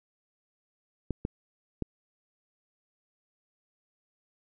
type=clicks; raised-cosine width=3 ms; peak=-17 dBFS; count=3; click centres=1.107 / 1.251 / 1.823 s; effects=none